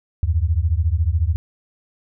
sine beating tone pair, 75.9 / 89.9 Hz, D#2 / F#2, -42 / -49 cents, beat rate 14 Hz, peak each -18 / -19 dBFS, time 0.23-1.36 s, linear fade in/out 0 ms, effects none

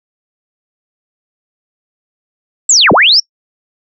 sine linear two-way sweep, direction down then up, 7902 to 118.9 to 5640 Hz, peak -4 dBFS, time 2.69-3.2 s, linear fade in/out 5 ms, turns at 2.92 s, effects noise-tail reverb RT60 0.1 s tail -25 dB re dry

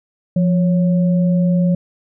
sine tone pair together, 174.63 / 554.4 Hz, F3 / C#5, 0 / 0 cents, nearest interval octave + minor sixth, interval 2000 cents, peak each -12 / -24 dBFS, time 0.36-1.75 s, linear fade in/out 5 ms, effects none

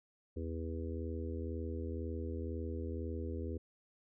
harmonic tone, 82 Hz, E2, 9 cents flat, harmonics 1 / 3 / 4 / 5 / 6, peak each -39 / -45 / -46 / -46 / -48 dBFS, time 0.36-3.58 s, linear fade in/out 10 ms, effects none

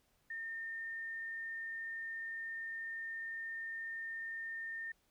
sine tone, 1817 Hz, A#6, 45 cents flat, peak -40 dBFS, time 0.3-4.92 s, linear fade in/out 5 ms, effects pink hiss -75 dBFS RMS until 5.1 s

